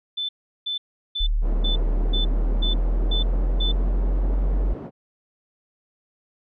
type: tone bursts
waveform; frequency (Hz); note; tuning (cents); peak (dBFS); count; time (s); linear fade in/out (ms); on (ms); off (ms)
sine; 3520; A7; 0; -24; 8; 0.17-3.72; 10; 120; 370
type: linear sweep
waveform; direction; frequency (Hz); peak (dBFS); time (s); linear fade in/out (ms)
sine; up; 37 to 46.25; -18; 1.2-4.74; 10
type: band-pass noise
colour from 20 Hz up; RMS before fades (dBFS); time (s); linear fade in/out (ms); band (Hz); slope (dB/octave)
pink; -35; 1.41-4.91; 50; 150 to 520; 12
effects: none